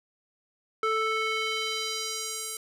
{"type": "tone with band-pass filter sweep", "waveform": "square", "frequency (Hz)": 440, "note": "A4", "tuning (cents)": 0, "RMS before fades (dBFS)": -30, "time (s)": [0.83, 2.57], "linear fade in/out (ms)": 2, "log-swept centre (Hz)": [1300, 9700], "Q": 1.4, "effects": []}